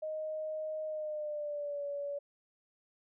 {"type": "tone with pitch glide", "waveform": "sine", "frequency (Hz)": [622.3, 570.7], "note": ["D#5", "D5"], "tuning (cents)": [0, -50], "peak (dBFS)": -35, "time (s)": [0.02, 2.19], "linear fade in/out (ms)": 10, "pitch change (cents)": -150, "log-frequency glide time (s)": [0.86, 1.85], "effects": []}